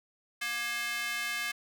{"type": "tone with high-pass filter", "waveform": "square", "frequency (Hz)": 236.9, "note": "A#3", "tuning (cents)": 28, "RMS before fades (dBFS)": -34, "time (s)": [0.41, 1.52], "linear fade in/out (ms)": 10, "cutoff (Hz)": 1900, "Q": 2.2, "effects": []}